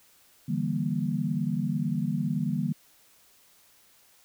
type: chord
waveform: sine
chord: E half-diminished seventh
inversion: third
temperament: equal with one note detuned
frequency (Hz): 146.83 / 164.81 / 196 / 235.4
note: D3 / E3 / G3 / Bb3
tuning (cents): 0 / 0 / 0 / +17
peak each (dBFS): -31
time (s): 0.48-2.73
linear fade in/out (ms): 10
effects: white hiss -60 dBFS RMS until 4.24 s